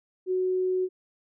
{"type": "tone", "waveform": "sine", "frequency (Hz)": 370, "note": "F#4", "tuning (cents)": 0, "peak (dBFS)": -23, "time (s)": [0.26, 0.89], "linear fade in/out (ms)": 50, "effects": []}